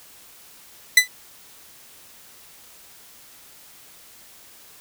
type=tone with exponential decay; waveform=sawtooth; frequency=1999 Hz; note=B6; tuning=20 cents sharp; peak=-3 dBFS; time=0.97-1.08 s; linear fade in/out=5 ms; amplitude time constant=23 ms; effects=white hiss -48 dBFS RMS until 4.8 s